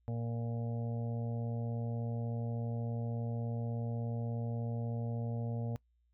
harmonic tone, 116.54 Hz, A#2, in tune, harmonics 1 / 2 / 4 / 5 / 6 / 7, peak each -35 / -42 / -46 / -49 / -52 / -56 dBFS, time 0.08-5.76 s, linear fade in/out 0 ms, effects noise-tail reverb RT60 0.1 s tail -22 dB re dry + added 59 Hz sine -70 dBFS peak until 6.13 s

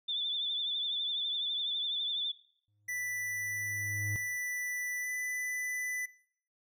sine tone with vibrato, 3520 Hz, A7, in tune, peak -31 dBFS, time 0.08-2.32 s, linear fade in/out 10 ms, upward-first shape triangle, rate 12 Hz, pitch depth 61 cents each way
triangle tone with exponential growth, 103.83 Hz, G#2, in tune, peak -31 dBFS, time 2.68-4.16 s, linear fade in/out 0 ms, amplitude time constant 320 ms
square tone with pitch glide, 1978 to 1994.1 Hz, B6 to B6, +2 to +16 cents, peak -35 dBFS, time 2.88-6.06 s, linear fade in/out 10 ms, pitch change +14 cents, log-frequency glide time 5.01-5.07 s
effects noise-tail reverb RT60 0.6 s tail -19 dB re dry

